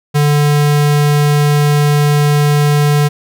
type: tone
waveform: square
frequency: 146.83 Hz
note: D3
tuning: in tune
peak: -9 dBFS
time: 0.14-3.09 s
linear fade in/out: 20 ms
effects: none